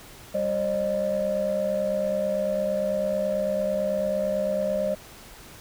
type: tone cluster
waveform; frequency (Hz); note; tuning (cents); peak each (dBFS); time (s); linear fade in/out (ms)
sine; 196.4 / 539 / 608; G3 / C#5 / D#5; +4 / -49 / -40; -31 / -27 / -24; 0.34-4.95; 10
effects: tanh soft clip ceiling -16 dBFS + pink hiss -46 dBFS RMS until 5.6 s